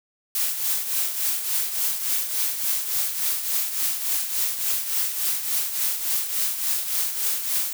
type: noise with tremolo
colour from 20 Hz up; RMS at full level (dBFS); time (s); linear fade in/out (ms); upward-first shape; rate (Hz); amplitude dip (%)
blue; -22; 0.35-7.73; 2; triangle; 3.5; 65
effects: none